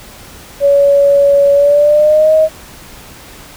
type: tone with pitch glide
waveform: sine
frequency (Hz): 564 to 629.4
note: C#5 to D#5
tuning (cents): +30 to +20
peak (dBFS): -5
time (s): 0.6-2.49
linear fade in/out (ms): 50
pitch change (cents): +190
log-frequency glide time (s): 1.53-2.34
effects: pink hiss -35 dBFS RMS until 3.56 s